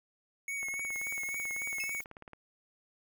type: tone with vibrato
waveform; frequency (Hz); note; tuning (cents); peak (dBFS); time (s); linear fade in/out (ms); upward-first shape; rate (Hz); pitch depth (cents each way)
square; 2208; C#7; -7; -35; 0.48-2.01; 2; triangle; 3.6; 35
type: click train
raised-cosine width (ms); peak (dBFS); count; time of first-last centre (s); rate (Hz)
0.5; -32; 32; 0.63-2.333; 18.2
type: noise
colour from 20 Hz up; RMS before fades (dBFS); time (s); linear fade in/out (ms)
violet; -50; 0.92-2.04; 2
type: tone with exponential decay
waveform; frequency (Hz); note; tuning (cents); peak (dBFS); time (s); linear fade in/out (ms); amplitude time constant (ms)
35% pulse; 2613; E7; -16; -32; 1.8-2; 1; 42
effects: none